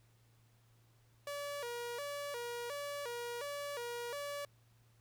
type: tone with vibrato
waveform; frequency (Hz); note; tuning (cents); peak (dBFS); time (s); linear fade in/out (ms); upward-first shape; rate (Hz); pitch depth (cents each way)
sawtooth; 523.3; C5; 0; -36; 1.27-4.45; 2; square; 1.4; 160
effects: added 115 Hz sine -66 dBFS peak until 5 s + pink hiss -73 dBFS RMS until 5 s